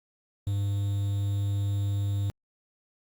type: tone with quantisation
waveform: triangle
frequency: 100.4 Hz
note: G2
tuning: 42 cents sharp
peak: -23 dBFS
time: 0.47-2.3 s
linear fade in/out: 0 ms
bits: 8
effects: Opus 48 kbps